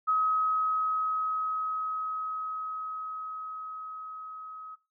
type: tone with level ramp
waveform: sine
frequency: 1272 Hz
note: D#6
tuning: 38 cents sharp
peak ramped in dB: -22 to -40 dBFS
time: 0.07-4.76 s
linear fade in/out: 20 ms
effects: noise-tail reverb RT60 0.3 s tail -19 dB re dry